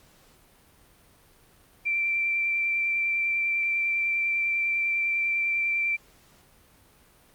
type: tone with vibrato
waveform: sine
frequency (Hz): 2349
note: D7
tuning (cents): 0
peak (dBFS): -23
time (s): 1.85-5.97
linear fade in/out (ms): 20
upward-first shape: triangle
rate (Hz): 10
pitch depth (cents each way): 13
effects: pink hiss -58 dBFS RMS until 7.34 s + Opus 48 kbps